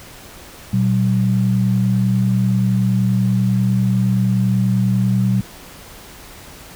sine tone pair together, 119.69 / 190 Hz, A#2 / F#3, +46 / +46 cents, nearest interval minor sixth, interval 800 cents, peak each -16 dBFS, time 0.73-5.41 s, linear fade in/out 5 ms, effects pink hiss -39 dBFS RMS until 6.75 s

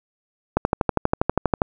click train, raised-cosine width 1 ms, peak -3 dBFS, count 14, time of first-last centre 0.57-1.618 s, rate 12.4 Hz, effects none

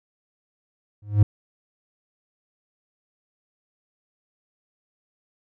triangle tone with exponential growth, 103.83 Hz, G#2, in tune, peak -6 dBFS, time 1.02-1.23 s, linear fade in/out 5 ms, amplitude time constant 45 ms, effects none

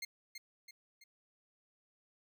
20% pulse tone with echo, 2121 Hz, C7, 23 cents sharp, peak -34 dBFS, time 0.02-0.05 s, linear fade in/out 5 ms, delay 330 ms, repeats 3, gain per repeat -6 dB, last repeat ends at 1.04 s, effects none

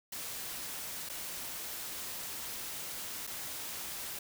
white noise with dropouts, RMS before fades -41 dBFS, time 0.12-4.19 s, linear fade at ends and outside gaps 5 ms, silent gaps 1.09-1.096 / 3.269-3.273 s, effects none

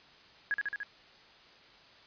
sine tone with echo, 1661.2 Hz, G#6, in tune, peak -27 dBFS, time 0.51-0.54 s, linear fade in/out 0 ms, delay 73 ms, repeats 4, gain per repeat -2 dB, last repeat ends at 0.832 s, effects white hiss -57 dBFS RMS until 2.06 s + resampled to 11025 Hz

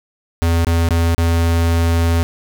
square tone with dropouts, 83.8 Hz, E2, 29 cents sharp, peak -13 dBFS, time 0.42-2.23 s, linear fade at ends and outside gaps 0 ms, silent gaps 0.647-0.669 / 0.888-0.907 / 1.147-1.18 s, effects none

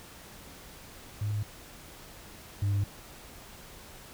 sine tone pair in turn, 104.6 / 100.4 Hz, G#2 / G2, +13 / +42 cents, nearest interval minor second, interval 71 cents, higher first, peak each -27 / -22 dBFS, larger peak second, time 1.21-1.43 / 2.62-2.84 s, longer neither, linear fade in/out 5 ms, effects tanh soft clip ceiling -24 dBFS + pink hiss -49 dBFS RMS until 4.13 s

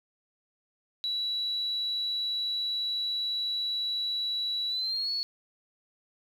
sine tone with pitch glide, 3926 to 4381 Hz, B7 to C#8, -11 to -21 cents, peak -28 dBFS, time 1.04-5.23 s, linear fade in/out 0 ms, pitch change +190 cents, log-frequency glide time 4.69-5.1 s, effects 9-bit

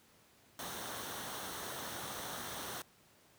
pink noise with comb filter, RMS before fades -43 dBFS, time 0.59-2.82 s, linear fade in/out 2 ms, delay 0.41 ms, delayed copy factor -0.5, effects pink hiss -65 dBFS RMS until 3.38 s + high-pass 100 Hz 12 dB/octave

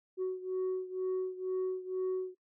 sine beating tone pair, 371.6 / 373.7 Hz, F#4 / F#4, +7 / +17 cents, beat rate 2.1 Hz, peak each -32 / -35 dBFS, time 0.17-2.35 s, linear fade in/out 50 ms, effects noise-tail reverb RT60 0.1 s tail -23 dB re dry + tanh soft clip ceiling -29 dBFS

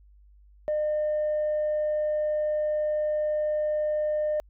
sine tone, 606 Hz, D#5, 46 cents flat, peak -22 dBFS, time 0.68-4.4 s, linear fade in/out 0 ms, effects tanh soft clip ceiling -21 dBFS + added 50 Hz sine -52 dBFS peak until 4.49 s

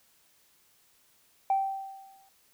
sine tone with exponential decay, 778 Hz, G5, 13 cents flat, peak -20 dBFS, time 1.5-2.29 s, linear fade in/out 2 ms, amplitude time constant 170 ms, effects tanh soft clip ceiling -18 dBFS + white hiss -65 dBFS RMS until 2.53 s

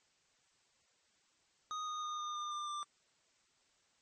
square tone with pitch steps, 1244.5 / 1234.5 / 1224.5 / 1214.7 / 1204.9 / 1195.2 / 1185.6 Hz, D#6 / D#6 / D#6 / D#6 / D6 / D6 / D6, 0 / -14 / -28 / -42 / +44 / +30 / +16 cents, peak -39 dBFS, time 1.71-2.83 s, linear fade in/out 0 ms, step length 160 ms, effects white hiss -73 dBFS RMS until 4.01 s + MP3 32 kbps

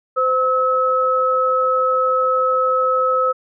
sine tone pair together, 515 / 1291.7 Hz, C5 / E6, -28 / -36 cents, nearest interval octave + major third, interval 1592 cents, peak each -18 / -16 dBFS, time 0.16-3.33 s, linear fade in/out 20 ms, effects none

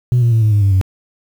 sine tone with pitch steps, 123.4 / 118.03 / 112.9 / 107.99 / 103.29 / 98.79 / 94.5 Hz, B2 / A#2 / A2 / A2 / G#2 / G2 / F#2, -1 / +22 / +45 / -32 / -9 / +14 / +37 cents, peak -7 dBFS, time 0.12-0.813 s, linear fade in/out 0 ms, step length 99 ms, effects tanh soft clip ceiling -7 dBFS + 7-bit

